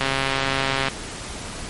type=click train; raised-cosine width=0.3 ms; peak=-5 dBFS; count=119; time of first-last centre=0.01-0.884 s; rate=135 Hz; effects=pink hiss -33 dBFS RMS until 1.69 s + MP3 48 kbps